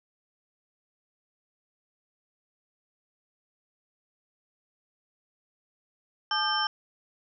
sine tone cluster, 858 / 1209 / 1577 / 3088 / 5370 Hz, A5 / D6 / G6 / G7 / E8, -44 / +50 / +10 / -27 / +31 cents, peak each -31 dBFS, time 6.31-6.67 s, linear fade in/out 2 ms, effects none

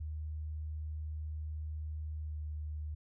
sine tone with pitch glide, 77 to 75.98 Hz, D#2 to D#2, -17 to -41 cents, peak -37 dBFS, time 0-2.95 s, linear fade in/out 10 ms, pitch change -24 cents, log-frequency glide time 2.21-2.37 s, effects none

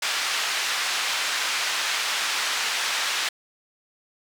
pink band-pass noise, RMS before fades -26 dBFS, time 0.02-3.29 s, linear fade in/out 5 ms, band 1400 to 6000 Hz, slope 12 dB/octave, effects none

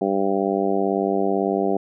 harmonic tone, 98 Hz, G2, in tune, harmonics 2 / 3 / 4 / 5 / 6 / 7 / 8, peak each -26 / -26 / -23 / -28 / -30 / -26 / -30 dBFS, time 0.01-1.77 s, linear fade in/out 5 ms, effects none

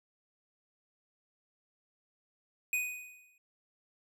square tone with exponential decay, 2489 Hz, D#7, in tune, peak -28 dBFS, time 2.73-3.38 s, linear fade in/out 2 ms, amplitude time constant 140 ms, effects none

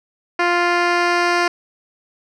10% pulse tone with low-pass filter sweep, 349.4 Hz, F4, 1 cent sharp, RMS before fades -17 dBFS, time 0.39-1.48 s, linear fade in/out 5 ms, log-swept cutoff 3200 to 4900 Hz, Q 0.95, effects none

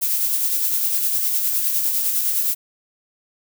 violet noise with tremolo, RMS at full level -19 dBFS, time 0.01-2.55 s, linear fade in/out 20 ms, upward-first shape sine, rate 9.8 Hz, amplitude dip 35%, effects none

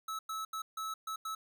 square tone bursts at uneven times, 1300 Hz, E6, 24 cents flat, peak -37 dBFS, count 6, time 0.08-0.19 / 0.29-0.45 / 0.53-0.62 / 0.77-0.94 / 1.07-1.16 / 1.25-1.35 s, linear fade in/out 5 ms, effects none

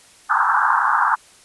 pink band-pass noise, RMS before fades -17 dBFS, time 0.29-1.16 s, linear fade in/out 20 ms, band 820 to 1600 Hz, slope 96 dB/octave, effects white hiss -49 dBFS RMS until 1.44 s + resampled to 24000 Hz

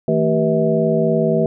sine tone cluster, 161 / 224.7 / 386.6 / 484 / 645 Hz, E3 / A3 / G4 / B4 / E5, -41 / +37 / -24 / -35 / -38 cents, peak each -20 dBFS, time 0.08-1.46 s, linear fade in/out 2 ms, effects none

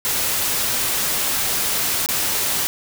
white noise with dropouts, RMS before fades -21 dBFS, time 0.05-2.67 s, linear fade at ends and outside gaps 0 ms, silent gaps 2.061-2.088 s, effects none

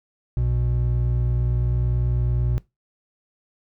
triangle tone pair together, 60.6 / 121.2 Hz, B1 / B2, -32 / -32 cents, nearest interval octave, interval 1200 cents, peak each -20 dBFS, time 0.37-2.58 s, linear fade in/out 0 ms, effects noise-tail reverb RT60 0.2 s tail -20 dB re dry

